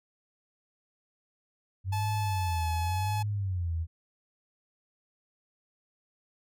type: tone with vibrato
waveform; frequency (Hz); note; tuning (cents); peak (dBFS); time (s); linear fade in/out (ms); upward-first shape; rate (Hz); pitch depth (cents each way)
sine; 92.5; F#2; 0; -28; 1.84-3.87; 50; sine; 0.89; 210
type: tone with pitch glide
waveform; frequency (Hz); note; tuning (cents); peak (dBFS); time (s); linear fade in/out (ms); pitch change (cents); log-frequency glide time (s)
45% pulse; 866 to 853.1; A5 to G#5; -28 to +46; -32; 1.92-3.23; 10; -26; 2.54-2.72
effects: none